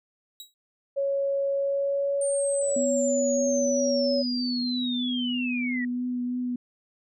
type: tone with exponential decay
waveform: sawtooth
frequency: 3857 Hz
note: B7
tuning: 42 cents flat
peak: -33 dBFS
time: 0.4-0.54 s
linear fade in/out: 1 ms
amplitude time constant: 30 ms
type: tone with pitch glide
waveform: sine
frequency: 554.4 to 561.2 Hz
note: C#5 to C#5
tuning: 0 to +21 cents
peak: -23 dBFS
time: 0.96-4.23 s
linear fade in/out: 20 ms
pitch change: +21 cents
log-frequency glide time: 1.52-2.18 s
type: linear sweep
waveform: sine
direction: down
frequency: 8850 to 1887 Hz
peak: -30 dBFS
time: 2.21-5.85 s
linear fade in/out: 5 ms
type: tone with vibrato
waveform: sine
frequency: 247.4 Hz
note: B3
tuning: 3 cents sharp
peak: -26 dBFS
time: 2.76-6.56 s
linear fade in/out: 5 ms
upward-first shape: triangle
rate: 3.1 Hz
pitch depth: 17 cents each way
effects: none